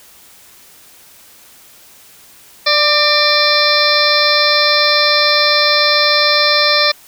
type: harmonic tone with a mistuned harmonic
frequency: 591 Hz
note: D5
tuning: 11 cents sharp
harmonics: 1 / 2 / 3 / 4 / 6 / 7 / 8 / 9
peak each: -17 / -18 / -18 / -18 / -19 / -16 / -20 / -18 dBFS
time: 2.66-6.92 s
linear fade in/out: 10 ms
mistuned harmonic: 3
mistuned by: +36 cents
effects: white hiss -43 dBFS RMS until 7.07 s